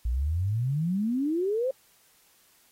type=exponential sweep; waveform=sine; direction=up; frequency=55.5 to 542 Hz; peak=-24 dBFS; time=0.05-1.71 s; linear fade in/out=5 ms; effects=white hiss -62 dBFS RMS until 2.71 s + AAC 48 kbps